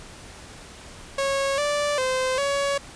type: tone with pitch steps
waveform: sawtooth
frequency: 549 / 585 / 517 / 561 Hz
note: C#5 / D5 / C5 / C#5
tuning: -17 / -7 / -21 / +21 cents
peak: -18 dBFS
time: 1.18-2.78 s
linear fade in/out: 5 ms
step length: 400 ms
effects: pink hiss -43 dBFS RMS until 2.95 s + resampled to 22050 Hz